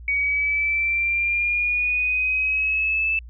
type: exponential sweep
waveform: sine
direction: up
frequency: 2249 to 2637 Hz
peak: -19 dBFS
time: 0.08-3.19 s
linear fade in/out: 2 ms
effects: added 59 Hz sine -37 dBFS peak until 3.29 s